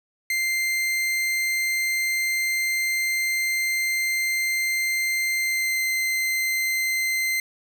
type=tone with pitch glide; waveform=40% pulse; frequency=2090 to 2077 Hz; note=C7 to C7; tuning=-2 to -13 cents; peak=-21 dBFS; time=0.3-7.4 s; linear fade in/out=2 ms; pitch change=-11 cents; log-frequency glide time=5.38-5.85 s; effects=none